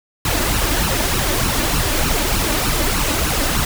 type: noise with flanger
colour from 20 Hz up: pink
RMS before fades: -18 dBFS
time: 0.25-3.65 s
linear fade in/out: 2 ms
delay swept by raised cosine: 0.71 to 3.41 ms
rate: 3.3 Hz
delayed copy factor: +0.65
effects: none